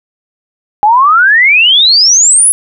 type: exponential sweep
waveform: sine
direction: up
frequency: 809 to 10820 Hz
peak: -3 dBFS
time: 0.83-2.52 s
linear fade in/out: 0 ms
effects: none